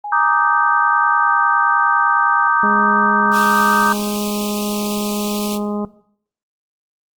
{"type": "tone with pitch glide", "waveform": "sine", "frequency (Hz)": [830.6, 814], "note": ["G#5", "G#5"], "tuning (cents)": [0, -35], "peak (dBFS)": -23, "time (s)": [0.04, 2.48], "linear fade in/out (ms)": 5, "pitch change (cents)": -35, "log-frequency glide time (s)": [1.22, 1.31]}
{"type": "chord", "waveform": "sine", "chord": "Eb major seventh", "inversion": "second", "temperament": "equal with one note detuned", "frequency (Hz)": [932.3, 1174.7, 1244.5, 1555.4], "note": ["Bb5", "D6", "Eb6", "G6"], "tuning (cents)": [0, 0, 0, -14], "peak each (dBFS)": -18, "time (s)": [0.12, 3.93], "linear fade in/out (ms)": 5}
{"type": "harmonic tone", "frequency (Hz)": 207.2, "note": "G#3", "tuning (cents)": -4, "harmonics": [1, 2, 3, 4, 5, 6], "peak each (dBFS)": [-20, -26, -30, -32, -34, -36], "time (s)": [2.63, 5.85], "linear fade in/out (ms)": 2}
{"type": "high-pass noise", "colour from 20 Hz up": "pink", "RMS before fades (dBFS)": -29, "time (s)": [3.31, 5.59], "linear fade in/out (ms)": 50, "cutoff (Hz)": 2400, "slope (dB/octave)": 96}
{"effects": ["noise-tail reverb RT60 0.6 s tail -17 dB re dry", "Opus 24 kbps"]}